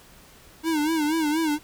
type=tone with vibrato; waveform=square; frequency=311.1 Hz; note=D#4; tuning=in tune; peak=-22 dBFS; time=0.63-1.59 s; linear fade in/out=50 ms; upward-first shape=sine; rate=4.2 Hz; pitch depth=100 cents each way; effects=pink hiss -51 dBFS RMS until 1.63 s